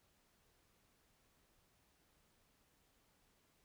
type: silence
effects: pink hiss -75 dBFS RMS until 3.64 s